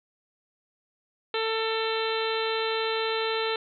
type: harmonic tone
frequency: 446 Hz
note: A4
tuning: 23 cents sharp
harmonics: 1 / 2 / 3 / 4 / 5 / 6 / 7 / 8 / 9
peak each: -28 / -34 / -34 / -37 / -38 / -37 / -38 / -38 / -36 dBFS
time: 1.34-3.56 s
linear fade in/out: 2 ms
effects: none